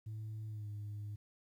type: tone with pitch glide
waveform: sine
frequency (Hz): 108.7 to 103.97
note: A2 to G#2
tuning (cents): -21 to +2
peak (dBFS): -39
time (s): 0.06-1.16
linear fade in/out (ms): 10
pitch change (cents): -77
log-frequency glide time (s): 0.47-0.68
effects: tanh soft clip ceiling -39 dBFS + 12-bit